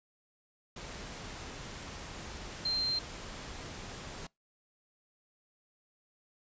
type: tone in noise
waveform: sine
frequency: 4160 Hz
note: C8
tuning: 11 cents flat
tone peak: -29 dBFS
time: 2.65-2.99 s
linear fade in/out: 5 ms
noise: pink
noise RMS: -44 dBFS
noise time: 0.76-4.27 s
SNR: +12 dB
effects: noise-tail reverb RT60 0.2 s tail -25 dB re dry + resampled to 16000 Hz